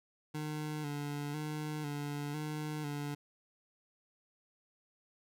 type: tone with vibrato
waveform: 25% pulse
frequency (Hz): 148.7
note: D3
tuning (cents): +22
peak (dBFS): -33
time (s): 0.34-3.15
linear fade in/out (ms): 10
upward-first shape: square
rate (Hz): 1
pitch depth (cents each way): 41
effects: none